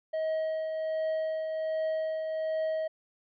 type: tone with tremolo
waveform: triangle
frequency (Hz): 634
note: D#5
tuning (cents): +32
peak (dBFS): -25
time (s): 0.13-2.88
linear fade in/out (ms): 10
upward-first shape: triangle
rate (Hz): 1.3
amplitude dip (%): 40
effects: resampled to 11025 Hz